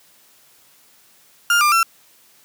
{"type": "tone with pitch steps", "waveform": "35% pulse", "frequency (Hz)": [1406, 1196, 1350], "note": ["F6", "D6", "E6"], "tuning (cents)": [11, 31, 41], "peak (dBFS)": -11, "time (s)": [1.5, 1.83], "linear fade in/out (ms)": 2, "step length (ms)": 110, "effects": ["white hiss -53 dBFS RMS until 2.44 s", "high-pass 100 Hz 12 dB/octave"]}